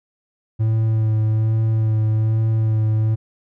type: tone with vibrato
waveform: triangle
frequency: 110 Hz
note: A2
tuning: in tune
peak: -13 dBFS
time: 0.59-3.16 s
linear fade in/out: 20 ms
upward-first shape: sine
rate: 1.2 Hz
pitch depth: 19 cents each way
effects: none